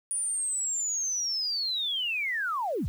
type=linear sweep; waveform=sine; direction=down; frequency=9540 to 38.89 Hz; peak=-27 dBFS; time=0.11-2.88 s; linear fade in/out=0 ms; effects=9-bit